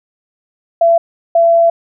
sine tone bursts at uneven times, 673 Hz, E5, 36 cents sharp, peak -6 dBFS, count 2, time 0.81-0.98 / 1.35-1.7 s, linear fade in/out 5 ms, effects none

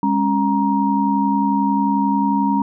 sine tone cluster, 203.5 / 274.7 / 941 Hz, G#3 / C#4 / A#5, -35 / -16 / +16 cents, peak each -19 dBFS, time 0.03-2.62 s, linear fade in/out 2 ms, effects none

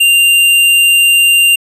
square tone, 2786 Hz, F7, 5 cents flat, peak -6 dBFS, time 0-1.56 s, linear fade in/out 10 ms, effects resampled to 32000 Hz + 8-bit

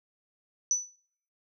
sine tone with exponential decay, 5970 Hz, F#8, 15 cents sharp, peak -20 dBFS, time 0.71-0.96 s, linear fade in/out 1 ms, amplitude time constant 54 ms, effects noise-tail reverb RT60 0.6 s tail -24 dB re dry

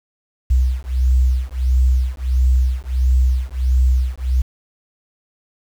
sine beating tone pair, 62.8 / 64.3 Hz, B1 / C2, +30 / -30 cents, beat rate 1.5 Hz, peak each -16 dBFS, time 0.5-4.42 s, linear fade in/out 10 ms, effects 7-bit

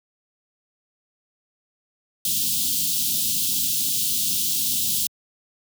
white band-stop noise, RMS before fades -23 dBFS, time 2.25-5.07 s, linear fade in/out 2 ms, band 280 to 3000 Hz, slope 48 dB/octave, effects high-pass 100 Hz 12 dB/octave

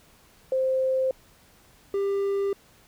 sine / triangle tone pair in turn, 523.3 / 397 Hz, C5 / G4, 0 / +22 cents, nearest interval perfect fourth, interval 478 cents, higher first, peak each -21 dBFS, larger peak neither, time 0.52-1.11 / 1.94-2.53 s, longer neither, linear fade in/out 2 ms, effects pink hiss -57 dBFS RMS until 2.87 s

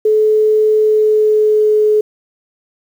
sine tone with pitch glide, 430.5 to 425.6 Hz, A4 to G#4, -38 to +42 cents, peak -8 dBFS, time 0.05-2.01 s, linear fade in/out 5 ms, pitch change -20 cents, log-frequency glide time 0.79-1.88 s, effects 7-bit

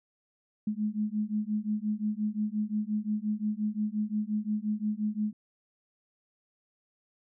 sine beating tone pair, 209.2 / 214.9 Hz, G#3 / A3, +13 / -41 cents, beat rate 5.7 Hz, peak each -31 dBFS, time 0.67-5.33 s, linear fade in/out 5 ms, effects none

